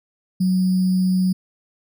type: tone with sample-and-hold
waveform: sine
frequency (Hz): 185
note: F#3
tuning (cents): 0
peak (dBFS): -15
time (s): 0.4-1.33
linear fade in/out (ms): 10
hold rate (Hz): 4900
effects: none